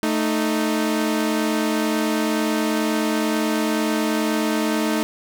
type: tone pair together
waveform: sawtooth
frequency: 220.7 / 310 Hz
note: A3 / D#4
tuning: +5 / -6 cents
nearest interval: tritone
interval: 589 cents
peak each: -18 dBFS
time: 0.03-5.03 s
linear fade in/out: 0 ms
effects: 9-bit